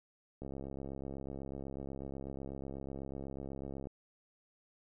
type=click train; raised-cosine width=2 ms; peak=-30 dBFS; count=236; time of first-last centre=0.42-3.871 s; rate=68.1 Hz; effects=none